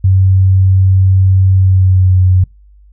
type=tone with pitch glide; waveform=sine; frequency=94.8 to 92.21 Hz; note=F#2 to F#2; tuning=+43 to -5 cents; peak=-5 dBFS; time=0.04-2.44 s; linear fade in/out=5 ms; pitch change=-48 cents; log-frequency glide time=1.54-2.21 s; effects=noise-tail reverb RT60 0.2 s tail -25 dB re dry + added 50 Hz sine -39 dBFS peak until 2.92 s